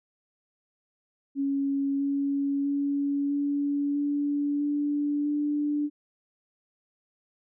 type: tone with pitch steps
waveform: sine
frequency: 277.2 / 279.9 / 282.7 / 285.5 / 288.3 / 291.1 / 294 Hz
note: C#4 / C#4 / C#4 / D4 / D4 / D4 / D4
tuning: 0 / +17 / +34 / -49 / -32 / -15 / +2 cents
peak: -24 dBFS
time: 1.35-5.9 s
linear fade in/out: 50 ms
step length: 650 ms
effects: none